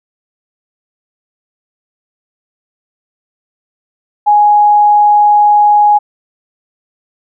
sine tone, 832 Hz, G#5, 3 cents sharp, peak -4 dBFS, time 4.26-5.99 s, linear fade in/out 20 ms, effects none

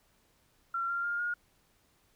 sine tone with pitch steps, 1366 / 1386.7 / 1407.7 / 1429 Hz, F6 / F6 / F6 / F6, -39 / -13 / +13 / +39 cents, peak -30 dBFS, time 0.74-1.34 s, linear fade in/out 5 ms, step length 150 ms, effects pink hiss -69 dBFS RMS until 2.15 s

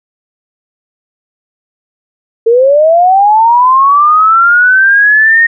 sine linear sweep, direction up, 445.1 to 1864.7 Hz, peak -3 dBFS, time 2.46-5.47 s, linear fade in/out 10 ms, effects none

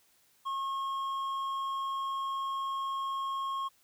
sine tone with hard clipping, 1084 Hz, C#6, 39 cents flat, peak -33 dBFS, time 0.45-3.69 s, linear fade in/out 20 ms, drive 5 dB, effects white hiss -67 dBFS RMS until 3.83 s

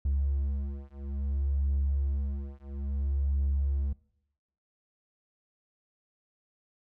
triangle beating tone pair, 69.1 / 69.69 Hz, C#2 / C#2, -5 / +10 cents, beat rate 0.59 Hz, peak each -28 dBFS, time 0.05-3.93 s, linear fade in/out 5 ms, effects noise-tail reverb RT60 0.8 s tail -22 dB re dry + tanh soft clip ceiling -19 dBFS

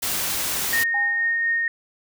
white noise, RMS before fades -25 dBFS, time 0.02-0.84 s, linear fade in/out 10 ms
sine tone with tremolo, 1848 Hz, A#6, 16 cents flat, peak -18 dBFS, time 0.73-1.68 s, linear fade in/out 2 ms, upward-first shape triangle, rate 4.2 Hz, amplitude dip 25%
sine tone with exponential decay, 814 Hz, G#5, 35 cents flat, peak -25 dBFS, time 0.94-1.5 s, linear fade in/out 5 ms, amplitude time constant 120 ms
effects none

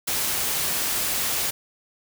white noise, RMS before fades -25 dBFS, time 0.07-1.51 s, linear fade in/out 10 ms, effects none

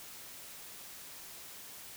silence, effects white hiss -49 dBFS RMS until 1.96 s

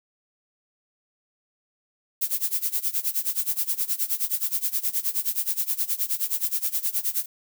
violet noise with tremolo, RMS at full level -23 dBFS, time 2.21-7.26 s, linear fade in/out 10 ms, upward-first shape sine, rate 9.5 Hz, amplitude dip 90%, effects none

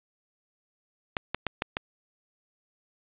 clicks, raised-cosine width 0.3 ms, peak -11 dBFS, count 5, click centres 1.168 / 1.346 / 1.467 / 1.621 / 1.769 s, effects resampled to 8000 Hz + 8-bit

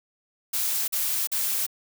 blue noise bursts, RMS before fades -26 dBFS, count 3, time 0.53-1.666 s, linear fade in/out 10 ms, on 350 ms, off 43 ms, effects none

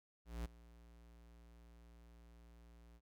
square tone with ADSR envelope, 58.1 Hz, A#1, 5 cents flat, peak -40 dBFS, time 0.25-3.01 s, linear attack 200 ms, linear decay 15 ms, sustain -20 dB, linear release 51 ms, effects none

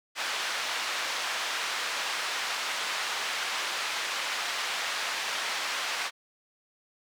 pink band-pass noise, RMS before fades -32 dBFS, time 0.15-6.11 s, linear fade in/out 50 ms, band 1100 to 5100 Hz, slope 12 dB/octave, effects none

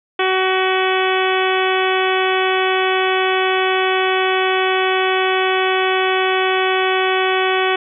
harmonic tone with a mistuned harmonic, 376 Hz, F#4, 28 cents sharp, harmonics 1 / 2 / 3 / 4 / 5 / 6 / 7 / 8 / 9, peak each -18 / -21 / -23 / -24 / -25 / -26 / -26 / -27 / -28 dBFS, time 0.19-7.76 s, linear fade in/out 5 ms, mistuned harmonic 7, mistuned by -24 cents, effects none

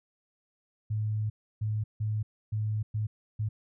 sine tone bursts at uneven times, 107.4 Hz, A2, 41 cents flat, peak -27 dBFS, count 6, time 0.9-1.3 / 1.61-1.84 / 2-2.23 / 2.52-2.83 / 2.94-3.07 / 3.39-3.49 s, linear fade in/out 10 ms, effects none

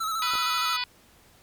square tone with vibrato, 1307 Hz, E6, 15 cents flat, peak -27 dBFS, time 0-0.77 s, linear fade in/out 10 ms, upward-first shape square, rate 13 Hz, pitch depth 37 cents each way
harmonic tone, 493.9 Hz, B4, in tune, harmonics 2 / 3 / 4 / 5 / 6 / 7 / 8 / 9 / 10, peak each -34 / -38 / -37 / -33 / -37 / -34 / -39 / -33 / -39 dBFS, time 0.22-0.84 s, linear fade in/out 2 ms
clicks, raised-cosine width 1 ms, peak -26 dBFS, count 2, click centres 0.337 / 0.354 s
effects pink hiss -57 dBFS RMS until 1.42 s + MP3 96 kbps

